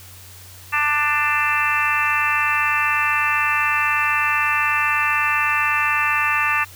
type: harmonic tone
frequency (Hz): 296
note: D4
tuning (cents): +14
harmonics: 3 / 4 / 5 / 6 / 7 / 8 / 9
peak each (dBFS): -27 / -22 / -28 / -22 / -28 / -28 / -22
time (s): 0.72-6.65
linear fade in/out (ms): 20
effects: added 92 Hz sine -43 dBFS peak until 6.75 s + white hiss -43 dBFS RMS until 6.75 s